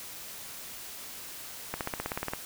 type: accelerating click train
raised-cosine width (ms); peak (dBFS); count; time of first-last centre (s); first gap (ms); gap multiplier
0.5; -16; 11; 1.74-2.335; 68; 0.97
effects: white hiss -43 dBFS RMS until 2.45 s